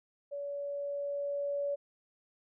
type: tone with level ramp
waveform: sine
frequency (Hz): 569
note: C#5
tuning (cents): +45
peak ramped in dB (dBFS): -36 to -30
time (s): 0.31-1.76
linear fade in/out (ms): 20
effects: none